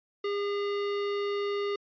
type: tone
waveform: square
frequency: 405.7 Hz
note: G#4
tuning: 41 cents flat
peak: -29 dBFS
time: 0.24-1.76 s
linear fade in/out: 5 ms
effects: resampled to 11025 Hz